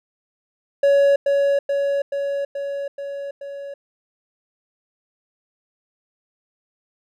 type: tone with echo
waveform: triangle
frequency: 561 Hz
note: C#5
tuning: 21 cents sharp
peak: -10 dBFS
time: 0.83-1.16 s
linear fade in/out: 5 ms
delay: 430 ms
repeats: 6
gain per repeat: -3 dB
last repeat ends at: 3.74 s
effects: none